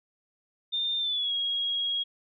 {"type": "tone with pitch glide", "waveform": "sine", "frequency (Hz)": [3613, 3294], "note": ["A7", "G#7"], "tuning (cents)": [45, -15], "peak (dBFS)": -26, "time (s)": [0.72, 2.04], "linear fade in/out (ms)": 20, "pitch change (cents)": -160, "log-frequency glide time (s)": [0.98, 1.33], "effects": []}